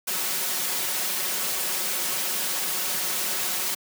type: noise with comb filter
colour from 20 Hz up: white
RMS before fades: -27 dBFS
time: 0.07-3.75 s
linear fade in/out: 10 ms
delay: 5.4 ms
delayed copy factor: +0.6
effects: high-pass 200 Hz 12 dB/octave